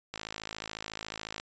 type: click train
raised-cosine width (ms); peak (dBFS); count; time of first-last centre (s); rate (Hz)
0.2; -19; 69; 0.14-1.399; 54
effects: resampled to 16000 Hz